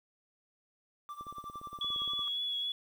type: tone with tremolo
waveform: triangle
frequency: 1174.7 Hz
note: D6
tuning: in tune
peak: -37 dBFS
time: 1.09-2.28 s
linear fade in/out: 0 ms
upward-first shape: sine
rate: 11 Hz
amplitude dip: 80%
type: click train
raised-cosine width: 2 ms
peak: -38 dBFS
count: 18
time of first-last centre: 1.21-2.193 s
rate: 17.3 Hz
type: tone with vibrato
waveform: sine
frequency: 3376 Hz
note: G#7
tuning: 28 cents sharp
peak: -32 dBFS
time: 1.81-2.72 s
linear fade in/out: 2 ms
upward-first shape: triangle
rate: 3.6 Hz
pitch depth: 20 cents each way
effects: 10-bit